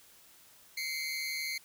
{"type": "tone pair together", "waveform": "25% pulse", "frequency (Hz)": [2093, 2244], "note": ["C7", "C#7"], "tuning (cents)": [0, 21], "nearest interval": "minor second", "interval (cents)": 121, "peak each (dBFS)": [-32, -35], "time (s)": [0.77, 1.58], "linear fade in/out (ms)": 5, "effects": ["white hiss -59 dBFS RMS until 1.64 s"]}